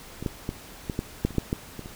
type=clicks; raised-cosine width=3 ms; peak=-20 / -13 / -15 / -15 / -13 / -9 / -26 / -29 / -9 / -12 / -22 / -26 dBFS; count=12; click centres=0.226 / 0.262 / 0.491 / 0.898 / 0.991 / 1.25 / 1.307 / 1.351 / 1.383 / 1.529 / 1.793 / 1.859 s; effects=pink hiss -45 dBFS RMS until 1.95 s